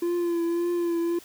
triangle tone with vibrato, 342.8 Hz, F4, 32 cents flat, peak -21 dBFS, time 0.02-1.19 s, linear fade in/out 5 ms, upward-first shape triangle, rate 1.8 Hz, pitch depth 36 cents each way, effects white hiss -50 dBFS RMS until 1.24 s

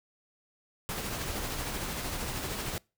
pink noise with tremolo, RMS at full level -34 dBFS, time 0.89-2.78 s, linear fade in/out 0 ms, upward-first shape sine, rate 13 Hz, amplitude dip 30%, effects noise-tail reverb RT60 0.3 s tail -26 dB re dry

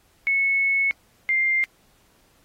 sine tone pair in turn, 2200 / 2102 Hz, C#7 / C7, -14 / +7 cents, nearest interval minor second, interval 79 cents, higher first, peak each -18 dBFS, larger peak neither, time 0.27-0.91 / 1.29-1.64 s, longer first, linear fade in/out 0 ms, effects pink hiss -61 dBFS RMS until 2.44 s + AAC 48 kbps

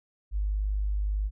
sine tone, 50.8 Hz, G#1, 38 cents flat, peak -25 dBFS, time 0.31-1.31 s, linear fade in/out 50 ms, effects none

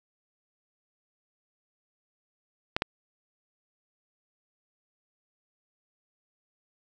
clicks, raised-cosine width 0.3 ms, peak -9 dBFS, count 2, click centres 2.765 / 2.821 s, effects none

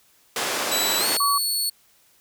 pink band-pass noise, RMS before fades -26 dBFS, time 0.36-1.17 s, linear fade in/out 2 ms, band 420 to 11000 Hz, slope 12 dB/octave
20% pulse tone with pitch glide, 3951 to 4409 Hz, B7 to C#8, 0 to -10 cents, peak -16 dBFS, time 0.71-1.7 s, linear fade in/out 10 ms, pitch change +190 cents, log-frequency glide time 0.99-1.06 s
sine tone, 1132 Hz, C#6, 36 cents sharp, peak -19 dBFS, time 1.2-1.38 s, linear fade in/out 5 ms
effects white hiss -59 dBFS RMS until 2.2 s

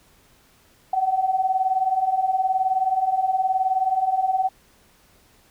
sine beating tone pair, 742 / 761 Hz, F#5 / F#5, +5 / +48 cents, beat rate 19 Hz, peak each -24 / -20 dBFS, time 0.93-4.49 s, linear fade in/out 5 ms, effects pink hiss -57 dBFS RMS until 5.5 s

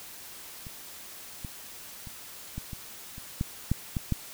clicks, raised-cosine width 5 ms, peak -30 / -24 / -30 / -22 / -25 / -30 / -15 / -12 / -16 / -13 dBFS, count 10, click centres 0.668 / 1.448 / 2.072 / 2.58 / 2.732 / 3.181 / 3.411 / 3.716 / 3.968 / 4.123 s, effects white hiss -45 dBFS RMS until 4.33 s

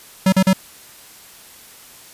square tone bursts, 189.4 Hz, F#3, 41 cents sharp, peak -11 dBFS, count 3, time 0.26-0.532 s, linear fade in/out 5 ms, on 64 ms, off 40 ms, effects white hiss -43 dBFS RMS until 2.13 s + resampled to 32000 Hz

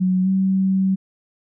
sine tone with pitch glide, 185 to 190.86 Hz, F#3 to G3, 0 to -46 cents, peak -15 dBFS, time 0-0.96 s, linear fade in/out 20 ms, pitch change +54 cents, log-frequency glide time 0.23-0.28 s, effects none

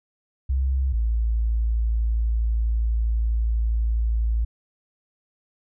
sine tone pair in turn, 66 / 56.14 Hz, C2 / A1, +16 / +36 cents, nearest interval minor third, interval 280 cents, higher first, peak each -19 dBFS, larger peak neither, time 0.49-0.93 / 0.93-4.45 s, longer second, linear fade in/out 10 ms, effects none

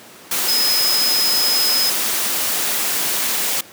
sine tone in noise, 5090 Hz, D#8, 39 cents sharp, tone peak -16 dBFS, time 0.48-1.9 s, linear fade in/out 5 ms, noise white, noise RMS -20 dBFS, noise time 0.31-3.61 s, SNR +1 dB, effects pink hiss -41 dBFS RMS until 3.72 s + high-pass 200 Hz 12 dB/octave

